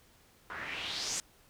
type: noise with low-pass filter sweep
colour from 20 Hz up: white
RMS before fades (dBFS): -38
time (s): 0.5-1.2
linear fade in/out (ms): 0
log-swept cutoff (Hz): 1400 to 7500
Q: 3.3
effects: pink hiss -63 dBFS RMS until 1.49 s